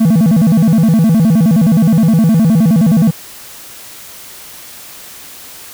triangle tone with vibrato, 190.9 Hz, G3, 46 cents flat, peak -4 dBFS, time 0-3.11 s, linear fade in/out 10 ms, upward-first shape square, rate 9.6 Hz, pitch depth 270 cents each way, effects white hiss -33 dBFS RMS until 5.73 s

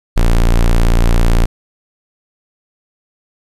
square tone, 28.96 Hz, A#0, 10 cents flat, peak -8 dBFS, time 0.16-1.46 s, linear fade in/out 10 ms, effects resampled to 32000 Hz + 8-bit

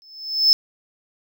triangle tone with exponential growth, 5250 Hz, E8, 8 cents flat, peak -7 dBFS, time 0.02-0.53 s, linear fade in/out 0 ms, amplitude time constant 110 ms, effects none

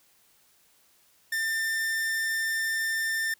45% pulse tone, 1794 Hz, A6, 33 cents sharp, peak -26 dBFS, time 1.32-3.34 s, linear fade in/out 5 ms, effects white hiss -63 dBFS RMS until 3.39 s

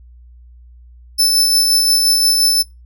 sawtooth tone with tremolo, 5274 Hz, E8, in tune, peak -7 dBFS, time 1.18-2.63 s, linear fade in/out 20 ms, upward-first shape sine, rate 5.7 Hz, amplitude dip 30%, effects noise-tail reverb RT60 0.2 s tail -21 dB re dry + added 60 Hz sine -39 dBFS peak until 2.85 s

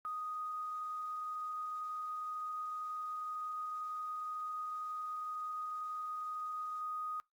sine tone with quantisation, 1244.5 Hz, D#6, in tune, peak -37 dBFS, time 0.05-7.2 s, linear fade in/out 0 ms, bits 11, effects noise-tail reverb RT60 0.2 s tail -26 dB re dry + Opus 48 kbps

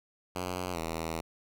5% pulse tone with pitch glide, 90.5 to 81.56 Hz, F#2 to E2, -38 to -18 cents, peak -22 dBFS, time 0.35-1.21 s, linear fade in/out 10 ms, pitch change -180 cents, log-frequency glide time 0.72-0.78 s, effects none

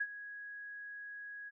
sine tone with ADSR envelope, 1661.2 Hz, G#6, in tune, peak -30 dBFS, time 0-1.51 s, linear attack 10 ms, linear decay 51 ms, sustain -14 dB, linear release 32 ms, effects none

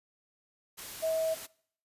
sine tone in noise, 644 Hz, E5, 41 cents flat, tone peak -27 dBFS, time 1.02-1.35 s, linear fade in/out 20 ms, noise white, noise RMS -43 dBFS, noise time 0.77-1.47 s, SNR +13 dB, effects noise-tail reverb RT60 0.6 s tail -22 dB re dry + resampled to 32000 Hz

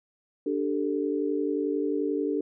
sine chord, D suspended fourth, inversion none, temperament equal with one note detuned, 293.7 / 392 / 443.3 Hz, D4 / G4 / A4, 0 / 0 / +13 cents, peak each -28 / -30 / -30 dBFS, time 0.46-2.41 s, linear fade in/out 5 ms, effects none

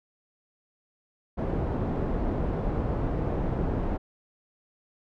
pink low-pass noise, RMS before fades -28 dBFS, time 1.37-3.98 s, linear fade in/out 20 ms, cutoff 650 Hz, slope 12 dB/octave, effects none

